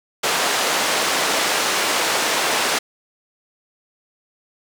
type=band-pass noise; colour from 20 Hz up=pink; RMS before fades=-20 dBFS; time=0.23-2.79 s; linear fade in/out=10 ms; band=490 to 8400 Hz; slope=12 dB/octave; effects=none